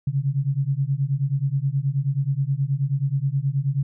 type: beating tone pair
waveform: sine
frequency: 133.4 / 142.8 Hz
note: C3 / D3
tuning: +34 / -48 cents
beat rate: 9.4 Hz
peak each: -23 dBFS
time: 0.07-3.83 s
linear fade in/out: 5 ms
effects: none